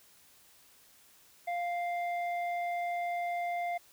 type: tone with low-pass filter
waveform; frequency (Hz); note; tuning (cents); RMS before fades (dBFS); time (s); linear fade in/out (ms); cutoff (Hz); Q
square; 698.5; F5; 0; -34; 1.47-3.78; 10; 1600; 8
effects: white hiss -61 dBFS RMS until 3.92 s